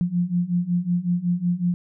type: beating tone pair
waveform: sine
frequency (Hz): 173 / 178.4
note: F3 / F3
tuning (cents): -16 / +37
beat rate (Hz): 5.4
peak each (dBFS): -24 / -22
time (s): 0.01-1.74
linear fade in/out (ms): 0
effects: none